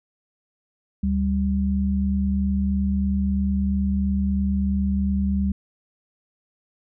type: tone pair together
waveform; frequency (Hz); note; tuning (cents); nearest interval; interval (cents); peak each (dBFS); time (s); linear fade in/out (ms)
sine; 73.42 / 196.45; D2 / G3; 0 / +4; octave + perfect fourth; 1704; -23 / -21; 1.03-5.52; 5
effects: none